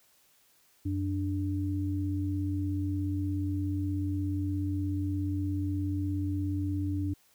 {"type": "tone pair together", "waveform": "sine", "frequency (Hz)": [92.3, 293.7], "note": ["F#2", "D4"], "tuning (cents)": [-4, 0], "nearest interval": "octave + minor sixth", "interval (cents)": 2004, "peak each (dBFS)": [-30, -32], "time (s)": [0.85, 7.14], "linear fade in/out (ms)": 10, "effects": ["white hiss -65 dBFS RMS until 7.34 s"]}